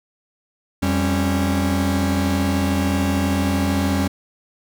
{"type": "tone cluster", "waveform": "45% pulse", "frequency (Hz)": [87.1, 196.1, 274.5], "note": ["F2", "G3", "C#4"], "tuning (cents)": [-4, 1, -17], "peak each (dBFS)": -22, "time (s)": [0.82, 4.08], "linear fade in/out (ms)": 10, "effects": []}